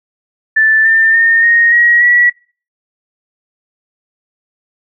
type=tone with pitch steps; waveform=sine; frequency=1760 / 1793.9 / 1828.4 / 1863.6 / 1899.4 / 1936 Hz; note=A6 / A6 / A#6 / A#6 / A#6 / B6; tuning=0 / +33 / -34 / -1 / +32 / -35 cents; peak=-6 dBFS; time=0.56-2.3 s; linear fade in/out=10 ms; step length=290 ms; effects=noise-tail reverb RT60 0.4 s tail -22 dB re dry